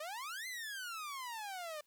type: exponential two-way sweep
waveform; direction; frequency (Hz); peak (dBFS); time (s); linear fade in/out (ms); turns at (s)
sawtooth; up then down; 587.3 to 2093 to 587.3; -38; 0-1.81; 5; 0.47
effects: white hiss -75 dBFS RMS until 1.86 s